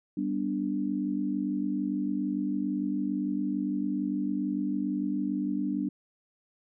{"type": "chord", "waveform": "sine", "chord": "G major", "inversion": "none", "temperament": "equal", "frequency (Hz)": [196, 246.9, 293.7], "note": ["G3", "B3", "D4"], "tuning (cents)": [0, 0, 0], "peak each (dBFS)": [-32, -33, -30], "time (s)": [0.17, 5.89], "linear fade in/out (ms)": 5, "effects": []}